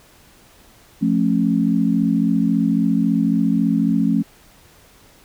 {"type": "chord", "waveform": "sine", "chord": "F augmented", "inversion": "none", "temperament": "just", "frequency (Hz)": [174.61, 218.3, 272.8], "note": ["F3", "A3", "C#4"], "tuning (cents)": [0, -13, -28], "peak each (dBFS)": [-20, -18, -19], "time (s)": [1.01, 4.23], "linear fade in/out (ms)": 20, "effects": ["pink hiss -50 dBFS RMS until 5.24 s"]}